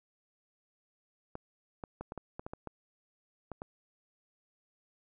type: clicks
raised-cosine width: 1 ms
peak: -26 dBFS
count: 11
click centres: 1.354 / 1.838 / 2.01 / 2.121 / 2.177 / 2.395 / 2.465 / 2.535 / 2.673 / 3.517 / 3.619 s
effects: none